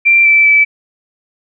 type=tone with pitch steps; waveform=sine; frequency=2360 / 2326 / 2308 Hz; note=D7 / D7 / D7; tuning=+8 / -17 / -31 cents; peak=-5 dBFS; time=0.05-0.65 s; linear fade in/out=20 ms; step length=200 ms; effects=none